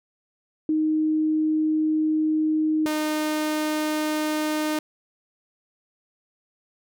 sine / sawtooth tone pair in turn, 311.1 / 306.5 Hz, D#4 / D#4, 0 / -26 cents, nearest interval unison, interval 26 cents, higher first, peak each -19 dBFS, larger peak neither, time 0.69-2.86 / 2.86-4.79 s, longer first, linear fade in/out 2 ms, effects none

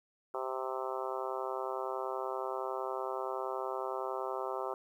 harmonic tone, 130.7 Hz, C3, 1 cent flat, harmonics 3 / 4 / 5 / 6 / 7 / 8 / 9 / 10, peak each -40 / -41 / -42 / -43 / -43 / -44 / -45 / -45 dBFS, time 0.34-4.74 s, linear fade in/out 2 ms, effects 11-bit

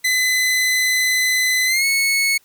sawtooth tone with pitch glide, 2018 to 2201 Hz, B6 to C#7, +37 to -13 cents, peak -12 dBFS, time 0.04-2.38 s, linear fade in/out 10 ms, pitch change +150 cents, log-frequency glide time 1.66-1.85 s, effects white hiss -57 dBFS RMS until 2.44 s

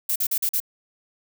violet noise bursts, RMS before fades -23 dBFS, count 5, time 0.09-0.602 s, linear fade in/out 5 ms, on 68 ms, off 43 ms, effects none

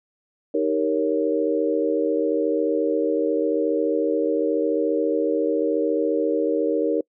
sine chord, Eb dominant seventh, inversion none, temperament equal, 311.1 / 392 / 466.2 / 554.4 Hz, Eb4 / G4 / Bb4 / Db5, 0 / 0 / 0 / 0 cents, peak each -24 / -27 / -22 / -26 dBFS, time 0.54-7.01 s, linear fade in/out 5 ms, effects noise-tail reverb RT60 0.1 s tail -26 dB re dry

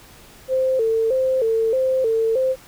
sine tone with vibrato, 484.1 Hz, B4, 35 cents flat, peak -16 dBFS, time 0.48-2.56 s, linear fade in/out 50 ms, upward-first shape square, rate 1.6 Hz, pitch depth 130 cents each way, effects pink hiss -46 dBFS RMS until 2.67 s

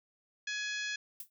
harmonic tone, 840 Hz, G#5, 19 cents sharp, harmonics 2 / 3 / 4 / 5 / 6 / 7 / 8, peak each -37 / -41 / -43 / -45 / -47 / -48 / -49 dBFS, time 0.47-0.96 s, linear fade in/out 5 ms
violet noise with exponential decay, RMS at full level -38 dBFS, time 1.2-1.3 s, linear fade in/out 2 ms, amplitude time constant 20 ms
effects none

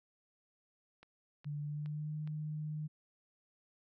click train, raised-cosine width 0.3 ms, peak -40 dBFS, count 4, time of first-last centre 1.03-2.275 s, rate 2.41 Hz
sine tone with pitch glide, 146.83 to 152.62 Hz, D3 to D#3, 0 to -33 cents, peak -37 dBFS, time 1.45-2.88 s, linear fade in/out 20 ms, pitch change +67 cents, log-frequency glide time 1.6-2.14 s
effects none

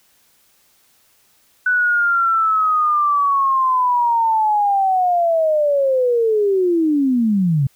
sine linear sweep, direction down, 1495 to 130 Hz, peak -13 dBFS, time 1.66-7.67 s, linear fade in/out 5 ms, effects white hiss -57 dBFS RMS until 7.75 s

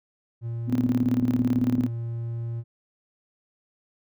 triangle tone, 116.5 Hz, A#2, 1 cent flat, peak -26 dBFS, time 0.41-2.64 s, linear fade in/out 50 ms
sine tone with tremolo, 249.3 Hz, B3, 16 cents sharp, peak -18 dBFS, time 0.67-1.89 s, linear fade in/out 50 ms, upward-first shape square, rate 18 Hz, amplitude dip 75%
effects none

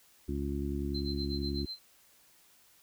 harmonic tone, 70.3 Hz, C#2, 25 cents sharp, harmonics 1 / 2 / 3 / 4 / 5, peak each -35 / -41 / -39 / -38 / -39 dBFS, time 0.28-1.66 s, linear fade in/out 10 ms
sine tone with tremolo, 4103 Hz, C8, 35 cents flat, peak -36 dBFS, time 0.94-1.79 s, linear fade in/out 10 ms, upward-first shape sine, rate 8.1 Hz, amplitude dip 90%
effects white hiss -63 dBFS RMS until 2.82 s

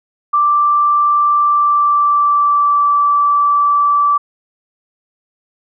sine tone with pitch glide, 1174.7 to 1160.5 Hz, D6 to D6, 0 to -21 cents, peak -9 dBFS, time 0.33-4.18 s, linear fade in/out 10 ms, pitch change -21 cents, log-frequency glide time 1.41-2.87 s, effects none

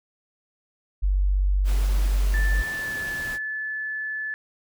sine tone, 47.94 Hz, G1, 38 cents flat, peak -18 dBFS, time 1.02-2.63 s, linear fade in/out 20 ms
pink noise, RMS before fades -38 dBFS, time 1.64-3.39 s, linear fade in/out 50 ms
sine tone with pitch glide, 1760 to 1733.8 Hz, A6 to A6, 0 to -26 cents, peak -27 dBFS, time 2.34-4.34 s, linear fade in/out 0 ms, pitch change -26 cents, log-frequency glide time 2.64-2.99 s
effects none

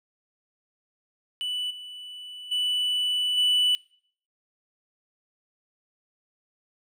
triangle tone with level steps, 2973 Hz, F#7, 8 cents sharp, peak -26 / -37 / -22 / -18 dBFS, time 1.41-3.75 s, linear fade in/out 0 ms, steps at 1.7 / 2.51 / 3.37 s, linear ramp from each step 10 ms, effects noise-tail reverb RT60 0.6 s tail -25 dB re dry

